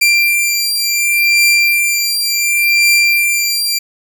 sawtooth beating tone pair, 2368 / 2368.69 Hz, D7 / D7, +14 / +14 cents, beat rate 0.69 Hz, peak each -10 dBFS, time 0.01-3.79 s, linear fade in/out 10 ms, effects none

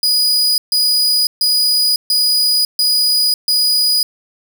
40% pulse tone bursts, 4932 Hz, D#8, 16 cents flat, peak -10 dBFS, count 6, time 0.03-4.03 s, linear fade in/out 2 ms, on 550 ms, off 140 ms, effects none

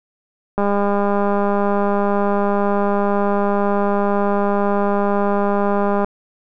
click train, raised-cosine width 1 ms, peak -6 dBFS, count 1105, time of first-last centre 0.58-6.045 s, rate 202 Hz, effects none

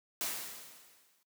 white noise with exponential decay, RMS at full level -34 dBFS, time 0.21-1.23 s, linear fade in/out 0 ms, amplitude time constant 220 ms, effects noise-tail reverb RT60 0.1 s tail -17 dB re dry + high-pass 150 Hz 12 dB/octave

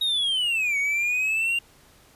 triangle linear two-way sweep, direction down then up, 3793 to 2217 to 2794 Hz, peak -20 dBFS, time 0.01-1.59 s, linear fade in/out 5 ms, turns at 0.78 s, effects pink hiss -55 dBFS RMS until 2.15 s + resampled to 32000 Hz

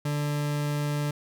40% pulse tone, 146.83 Hz, D3, in tune, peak -25 dBFS, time 0.05-1.11 s, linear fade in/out 5 ms, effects none

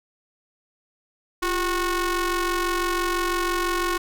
sawtooth ring-modulated tone, 370 Hz, F#4, in tune, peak -15 dBFS, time 1.42-3.98 s, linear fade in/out 10 ms, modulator 717 Hz, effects none

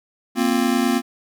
square chord, Bb suspended second, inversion none, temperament just, 233.1 / 262.2 / 349.6 Hz, Bb3 / C4 / F4, 0 / +4 / +2 cents, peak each -21 / -21 / -25 dBFS, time 0.35-1.02 s, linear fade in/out 50 ms, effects none

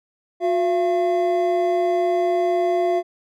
triangle tone pair together, 360.3 / 681 Hz, F#4 / F5, -46 / -44 cents, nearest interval major seventh, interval 1102 cents, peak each -18 dBFS, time 0.4-3.03 s, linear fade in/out 50 ms, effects none

